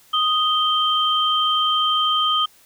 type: tone pair together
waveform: sine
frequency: 1245 / 3137 Hz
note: D#6 / G7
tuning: +1 / +1 cents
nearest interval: octave + major third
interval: 1600 cents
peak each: -19 dBFS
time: 0.13-2.46 s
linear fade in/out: 10 ms
effects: white hiss -53 dBFS RMS until 2.65 s